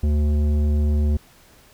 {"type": "tone with tanh clipping", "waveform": "sine", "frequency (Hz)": 74.3, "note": "D2", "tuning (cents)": 21, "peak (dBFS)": -18, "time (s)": [0.03, 1.17], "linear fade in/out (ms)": 5, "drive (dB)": 12, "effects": ["pink hiss -52 dBFS RMS until 1.73 s"]}